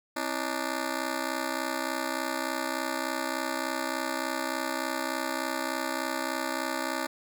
10% pulse ring-modulated tone, 296.7 Hz, D4, 18 cents sharp, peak -18 dBFS, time 0.16-7.07 s, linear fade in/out 10 ms, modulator 31.7 Hz, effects none

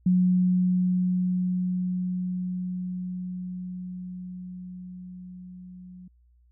sine tone with level ramp, 181.8 Hz, F#3, 30 cents flat, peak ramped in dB -17 to -42 dBFS, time 0.06-6.08 s, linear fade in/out 5 ms, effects added 60 Hz sine -57 dBFS peak until 6.51 s

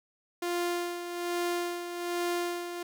sawtooth tone with tremolo, 349.2 Hz, F4, in tune, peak -24 dBFS, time 0.42-2.83 s, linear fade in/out 5 ms, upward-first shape sine, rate 1.2 Hz, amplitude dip 60%, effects none

